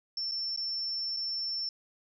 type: tone with dropouts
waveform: sine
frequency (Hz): 5390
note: E8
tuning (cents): +38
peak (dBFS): -31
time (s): 0.17-1.69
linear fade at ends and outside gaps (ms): 2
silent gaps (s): 0.314-0.318 / 0.563-0.574 / 1.166-1.169
effects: none